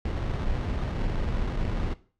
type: noise with sample-and-hold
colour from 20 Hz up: brown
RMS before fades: -28 dBFS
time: 0.05-1.94 s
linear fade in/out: 5 ms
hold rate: 2450 Hz
effects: noise-tail reverb RT60 0.4 s tail -17 dB re dry + low-pass 4000 Hz 12 dB/octave